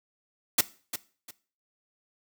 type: noise with echo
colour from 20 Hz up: white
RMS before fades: -20 dBFS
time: 0.58-0.61 s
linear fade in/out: 5 ms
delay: 350 ms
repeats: 2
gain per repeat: -12 dB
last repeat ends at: 1.31 s
effects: noise-tail reverb RT60 0.4 s tail -18 dB re dry + high-pass 80 Hz 12 dB/octave